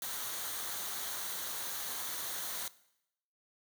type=noise with comb filter; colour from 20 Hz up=white; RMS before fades=-39 dBFS; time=0.02-2.68 s; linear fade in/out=2 ms; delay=0.39 ms; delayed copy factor=-0.5; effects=noise-tail reverb RT60 0.8 s tail -19 dB re dry